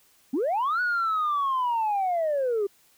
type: linear two-way sweep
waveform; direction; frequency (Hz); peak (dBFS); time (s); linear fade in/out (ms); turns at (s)
sine; up then down; 233.1 to 1480 to 386.7; -21; 0.33-2.67; 10; 0.81
effects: tanh soft clip ceiling -20 dBFS + white hiss -61 dBFS RMS until 2.97 s

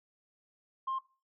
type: tone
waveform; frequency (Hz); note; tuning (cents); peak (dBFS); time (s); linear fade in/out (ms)
sine; 1060; C6; +22; -30; 0.87-0.99; 10
effects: noise-tail reverb RT60 0.3 s tail -17 dB re dry + tanh soft clip ceiling -28 dBFS

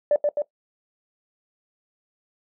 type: tone with echo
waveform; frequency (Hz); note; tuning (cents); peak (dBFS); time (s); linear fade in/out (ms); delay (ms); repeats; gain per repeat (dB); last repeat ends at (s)
sine; 587.3; D5; 0; -14; 0.11-0.16; 2; 130; 2; -3; 0.42
effects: noise-tail reverb RT60 0.1 s tail -18 dB re dry + tanh soft clip ceiling -10 dBFS

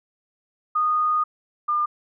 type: tone pair in turn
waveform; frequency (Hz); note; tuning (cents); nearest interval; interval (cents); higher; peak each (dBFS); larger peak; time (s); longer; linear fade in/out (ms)
sine; 1233 / 1204.1; D#6 / D6; -16 / +43; unison; 41; first; -18 / -19; first; 0.75-1.24 / 1.68-1.86; first; 10
effects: none

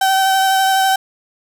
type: tone with vibrato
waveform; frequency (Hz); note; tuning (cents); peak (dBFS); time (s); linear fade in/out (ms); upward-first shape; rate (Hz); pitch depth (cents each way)
35% pulse; 769; G5; -33; -10; 0.01-0.96; 5; sine; 12; 14
effects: none

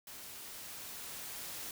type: noise with level ramp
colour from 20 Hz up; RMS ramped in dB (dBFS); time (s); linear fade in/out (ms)
white; -49 to -43; 0.07-1.71; 2
effects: none

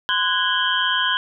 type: tone cluster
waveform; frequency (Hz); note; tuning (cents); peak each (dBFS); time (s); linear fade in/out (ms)
sine; 1027 / 1477 / 1644 / 3048 / 3237; C6 / F#6 / G#6 / G7 / G#7; -33 / -3 / -18 / -49 / -45; -24; 0.09-1.17; 0
effects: none

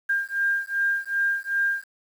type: beating tone pair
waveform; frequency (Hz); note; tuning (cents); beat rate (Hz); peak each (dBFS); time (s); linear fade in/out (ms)
sine; 1600 / 1602.6; G6 / G6; +35 / +38; 2.6; -25; 0.09-1.84; 10
effects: 8-bit

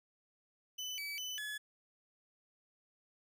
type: tone with pitch steps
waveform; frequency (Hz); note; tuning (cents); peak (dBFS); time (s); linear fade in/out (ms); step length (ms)
30% pulse; 3008 / 2292 / 3008 / 1705; F#7 / D7 / F#7 / G#6; +28 / -43 / +28 / +45; -37; 0.78-1.58; 10; 200
effects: none

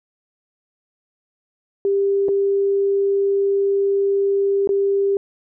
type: tone with dropouts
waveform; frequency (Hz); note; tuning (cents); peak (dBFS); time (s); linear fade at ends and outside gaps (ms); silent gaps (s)
sine; 396.5; G4; +20; -15; 1.85-5.17; 1; 2.284-2.289 / 4.674-4.691
effects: none

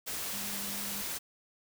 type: tone in noise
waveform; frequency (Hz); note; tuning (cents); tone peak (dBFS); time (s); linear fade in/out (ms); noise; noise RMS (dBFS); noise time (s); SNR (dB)
sine; 201.3; G3; +46; -45; 0.32-1.03; 20; white; -37; 0.06-1.19; -11
effects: none

